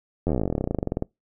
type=slowing click train; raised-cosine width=2 ms; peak=-11 dBFS; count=29; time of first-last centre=0.27-1.024 s; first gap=11 ms; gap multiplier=1.06; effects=noise-tail reverb RT60 0.2 s tail -26 dB re dry